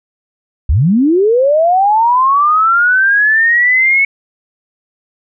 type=linear sweep; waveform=sine; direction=up; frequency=55 to 2217 Hz; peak=-7 dBFS; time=0.69-4.05 s; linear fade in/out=5 ms; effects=none